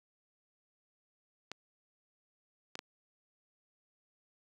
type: clicks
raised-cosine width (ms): 0.2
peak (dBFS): -23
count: 3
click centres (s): 1.516 / 2.754 / 2.791
effects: high-pass 150 Hz 12 dB/octave + 10-bit